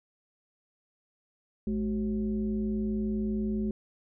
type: tone with frequency modulation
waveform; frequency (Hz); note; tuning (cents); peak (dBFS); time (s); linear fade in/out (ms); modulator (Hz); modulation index
sine; 213.8; A3; -49; -27; 1.67-3.71; 2; 160; 0.71
effects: none